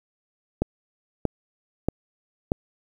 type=click train; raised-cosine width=2 ms; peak=-8 dBFS; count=4; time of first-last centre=0.62-2.519 s; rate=1.58 Hz; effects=8-bit